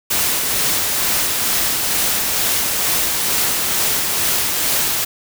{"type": "noise with tremolo", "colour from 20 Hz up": "white", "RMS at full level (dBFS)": -17, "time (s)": [0.1, 5.05], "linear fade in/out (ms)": 10, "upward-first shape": "sine", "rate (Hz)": 2.2, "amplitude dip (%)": 25, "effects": []}